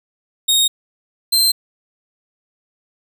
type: tone pair in turn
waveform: sawtooth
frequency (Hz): 3729 / 4131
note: A#7 / C8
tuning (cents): 0 / -23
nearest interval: major second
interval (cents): 177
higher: second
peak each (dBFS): -9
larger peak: neither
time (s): 0.48-0.68 / 1.32-1.52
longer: neither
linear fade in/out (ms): 10
effects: none